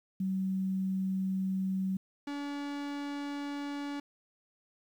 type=tone pair in turn; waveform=sine / 45% pulse; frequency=190 / 286.1 Hz; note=F#3 / D4; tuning=+46 / -45 cents; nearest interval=perfect fifth; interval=709 cents; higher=second; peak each=-29 / -35 dBFS; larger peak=first; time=0.2-1.97 / 2.27-4 s; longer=first; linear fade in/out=5 ms; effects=low-pass 5000 Hz 12 dB/octave + 10-bit